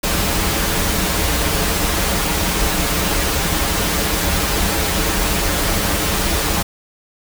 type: noise with comb filter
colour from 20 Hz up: pink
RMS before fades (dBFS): -18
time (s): 0.03-6.63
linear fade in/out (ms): 10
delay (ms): 8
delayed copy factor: -0.65
effects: none